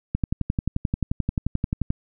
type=click train; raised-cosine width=5 ms; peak=-10 dBFS; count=21; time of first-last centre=0.15-1.904 s; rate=11.4 Hz; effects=none